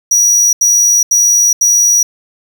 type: tone bursts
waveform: square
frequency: 5800 Hz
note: F#8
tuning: 35 cents flat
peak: -7 dBFS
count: 4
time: 0.11-2.03 s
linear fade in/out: 5 ms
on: 420 ms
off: 80 ms
effects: none